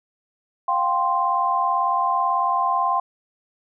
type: chord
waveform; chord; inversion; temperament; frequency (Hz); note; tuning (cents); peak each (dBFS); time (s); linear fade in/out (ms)
sine; F suspended second; none; equal with one note detuned; 705.8 / 784 / 1046.5; F5 / G5 / C6; +18 / 0 / 0; -25 / -24 / -20; 0.68-3; 5
effects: none